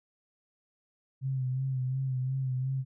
sine tone with vibrato, 130.81 Hz, C3, in tune, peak -28 dBFS, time 1.21-2.85 s, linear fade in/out 50 ms, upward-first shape sine, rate 2.8 Hz, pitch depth 44 cents each way, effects none

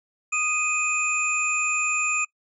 sine tone cluster, 1236 / 2500 / 7160 Hz, D#6 / D#7 / A8, -12 / +8 / +29 cents, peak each -30 / -23 / -29 dBFS, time 0.32-2.25 s, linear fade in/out 10 ms, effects noise-tail reverb RT60 0.1 s tail -22 dB re dry

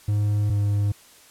triangle tone pair in turn, 103.83 / 102.22 Hz, G#2 / G#2, 0 / -27 cents, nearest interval unison, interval 27 cents, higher first, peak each -17 dBFS, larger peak neither, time 0.08-0.5 / 0.5-0.92 s, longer neither, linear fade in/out 5 ms, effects white hiss -51 dBFS RMS until 1.3 s + low-pass 12000 Hz 12 dB/octave

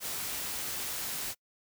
white noise, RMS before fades -36 dBFS, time 0-1.35 s, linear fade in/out 50 ms, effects noise-tail reverb RT60 0.1 s tail -25 dB re dry

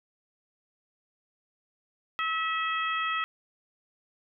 harmonic tone, 647 Hz, E5, 32 cents flat, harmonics 2 / 3 / 4 / 5, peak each -29 / -33 / -35 / -37 dBFS, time 2.19-3.24 s, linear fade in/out 0 ms, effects none

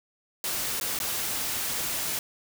white noise with dropouts, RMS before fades -30 dBFS, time 0.44-2.19 s, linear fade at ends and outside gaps 1 ms, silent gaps 0.8-0.811 / 0.989-1.001 s, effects none

